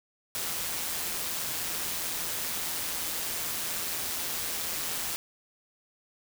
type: noise with amplitude modulation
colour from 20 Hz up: white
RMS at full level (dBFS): -31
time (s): 0.35-5.16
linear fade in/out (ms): 0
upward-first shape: sine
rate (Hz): 166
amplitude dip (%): 40
effects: none